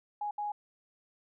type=tone bursts at uneven times; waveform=sine; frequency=830.6 Hz; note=G#5; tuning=in tune; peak=-32 dBFS; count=2; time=0.21-0.31 / 0.38-0.52 s; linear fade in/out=5 ms; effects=none